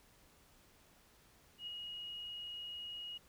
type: tone with ADSR envelope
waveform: sine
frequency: 2886 Hz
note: F#7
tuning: 44 cents flat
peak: -40 dBFS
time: 1.58-3.18 s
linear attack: 93 ms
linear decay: 4 ms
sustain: -3 dB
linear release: 10 ms
effects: pink hiss -66 dBFS RMS until 3.28 s